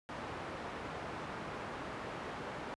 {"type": "low-pass noise", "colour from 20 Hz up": "white", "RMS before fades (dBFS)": -43, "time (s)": [0.09, 2.74], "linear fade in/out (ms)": 0, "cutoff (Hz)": 1200, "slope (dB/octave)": 12, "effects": ["high-pass 60 Hz 12 dB/octave", "resampled to 24000 Hz"]}